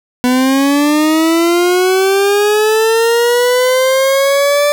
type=linear sweep; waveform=40% pulse; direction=up; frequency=246.9 to 587.3 Hz; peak=-8 dBFS; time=0.24-4.72 s; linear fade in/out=0 ms; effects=none